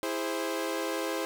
sawtooth chord, E augmented, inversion none, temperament equal with one note detuned, 329.6 / 410.5 / 523.3 Hz, E4 / G#4 / B#4, 0 / -20 / 0 cents, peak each -30 / -32 / -30 dBFS, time 0.03-1.25 s, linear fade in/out 0 ms, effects none

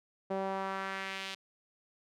sawtooth tone with band-pass filter sweep, 192.7 Hz, G3, 29 cents flat, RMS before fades -37 dBFS, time 0.3-1.35 s, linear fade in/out 10 ms, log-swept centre 560 to 3500 Hz, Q 1.5, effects none

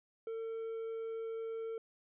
triangle tone, 451 Hz, A4, 43 cents sharp, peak -36 dBFS, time 0.27-1.78 s, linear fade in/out 2 ms, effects resampled to 8000 Hz

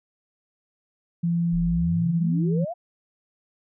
sine tone with pitch glide, 170 to 166.89 Hz, F3 to E3, -46 to +22 cents, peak -20 dBFS, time 1.23-2.65 s, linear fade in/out 10 ms, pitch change -32 cents, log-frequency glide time 1.62-2.53 s
sine exponential sweep, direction up, 32.7 to 734 Hz, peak -28 dBFS, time 1.52-2.74 s, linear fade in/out 20 ms
effects none

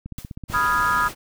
click train, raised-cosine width 5 ms, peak -21 dBFS, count 9, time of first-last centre 0.06-0.563 s, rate 15.9 Hz
white noise with exponential decay, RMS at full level -37 dBFS, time 0.18-0.35 s, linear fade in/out 1 ms, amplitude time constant 36 ms
pink noise, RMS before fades -33 dBFS, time 0.48-1.15 s, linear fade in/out 50 ms
sine chord, F half-diminished seventh, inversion second, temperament equal, 987.8 / 1244.5 / 1396.9 / 1661.2 Hz, Cb6 / Eb6 / F6 / Ab6, 0 / 0 / 0 / 0 cents, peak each -24 / -21 / -24 / -25 dBFS, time 0.53-1.09 s, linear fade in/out 20 ms
effects none

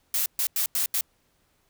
blue noise bursts at uneven times, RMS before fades -25 dBFS, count 5, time 0.14-0.26 / 0.39-0.47 / 0.56-0.66 / 0.75-0.86 / 0.94-1.01 s, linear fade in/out 2 ms, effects pink hiss -68 dBFS RMS until 1.69 s

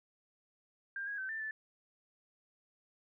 sine tone with pitch steps, 1595 / 1649 / 1539 / 1780 / 1752 Hz, G6 / G#6 / G6 / A6 / A6, +30 / -13 / -32 / +20 / -8 cents, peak -37 dBFS, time 0.96-1.51 s, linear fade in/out 2 ms, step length 110 ms, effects none

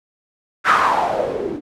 blue noise with low-pass filter sweep, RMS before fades -18 dBFS, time 0.64-1.61 s, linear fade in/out 50 ms, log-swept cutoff 1500 to 290 Hz, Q 5.4, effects none

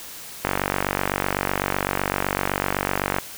click train, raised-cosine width 0.5 ms, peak -5 dBFS, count 132, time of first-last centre 0.45-3.185 s, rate 47.9 Hz, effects white hiss -38 dBFS RMS until 3.37 s

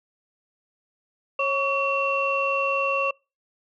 sine tone cluster, 548 / 1131 / 2720 Hz, C#5 / C#6 / F7, -20 / +34 / -46 cents, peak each -25 dBFS, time 1.39-3.11 s, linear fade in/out 5 ms, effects noise-tail reverb RT60 0.3 s tail -26 dB re dry + tanh soft clip ceiling -11 dBFS

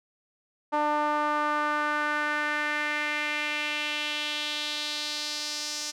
sawtooth tone with band-pass filter sweep, 298.4 Hz, D4, 28 cents sharp, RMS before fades -29 dBFS, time 0.72-5.92 s, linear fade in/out 20 ms, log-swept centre 910 to 5700 Hz, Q 2.6, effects none

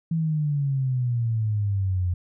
sine exponential sweep, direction down, 166 to 87.5 Hz, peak -21 dBFS, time 0.11-2.14 s, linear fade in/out 5 ms, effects none

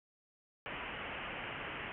white low-pass noise, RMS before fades -43 dBFS, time 0.66-1.92 s, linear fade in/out 0 ms, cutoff 3000 Hz, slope 96 dB/octave, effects none

